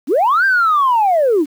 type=linear two-way sweep; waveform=sine; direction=up then down; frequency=221.3 to 1600 to 266.8 Hz; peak=-9 dBFS; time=0.07-1.46 s; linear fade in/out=50 ms; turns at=0.45 s; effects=tanh soft clip ceiling -7 dBFS + 7-bit